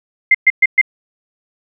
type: tone bursts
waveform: sine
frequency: 2093 Hz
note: C7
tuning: in tune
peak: -5 dBFS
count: 4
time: 0.31-0.814 s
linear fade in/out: 5 ms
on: 36 ms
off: 120 ms
effects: none